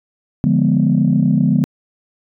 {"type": "chord", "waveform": "sine", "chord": "D diminished seventh", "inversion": "none", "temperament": "equal", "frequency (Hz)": [146.83, 174.61, 207.7, 246.9], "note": ["D3", "F3", "Ab3", "Cb4"], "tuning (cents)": [0, 0, 0, 0], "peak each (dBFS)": -16, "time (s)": [0.44, 1.64], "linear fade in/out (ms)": 0, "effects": ["tanh soft clip ceiling -3 dBFS"]}